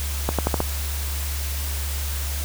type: accelerating click train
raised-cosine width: 1 ms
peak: -6 dBFS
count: 5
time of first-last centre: 0.29-0.604 s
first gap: 97 ms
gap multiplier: 0.86
effects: added 71 Hz sine -25 dBFS peak until 2.44 s + white hiss -32 dBFS RMS until 2.44 s